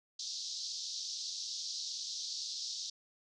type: band-pass noise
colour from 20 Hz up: white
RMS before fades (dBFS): -41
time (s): 0.19-2.9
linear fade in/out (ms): 5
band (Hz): 3800 to 6000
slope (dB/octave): 48
effects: none